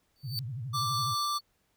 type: tone with exponential growth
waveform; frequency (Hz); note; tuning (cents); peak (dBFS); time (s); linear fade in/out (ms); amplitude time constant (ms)
45% pulse; 4552; C#8; +45; -28; 0.16-0.39; 0; 48
type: tone with vibrato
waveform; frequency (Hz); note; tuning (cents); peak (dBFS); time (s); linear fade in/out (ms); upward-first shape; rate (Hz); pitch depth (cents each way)
sine; 124.1; B2; +9; -34; 0.23-1.15; 20; sine; 12; 230
type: tone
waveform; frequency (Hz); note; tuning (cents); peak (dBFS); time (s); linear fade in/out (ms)
square; 1174.7; D6; 0; -30; 0.73-1.39; 20
type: tone with tremolo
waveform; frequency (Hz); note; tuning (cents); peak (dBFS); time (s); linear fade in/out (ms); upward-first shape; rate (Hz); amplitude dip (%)
triangle; 4435; C#8; 0; -32; 0.73-1.41; 50; square; 4.8; 35
effects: pink hiss -73 dBFS RMS until 1.76 s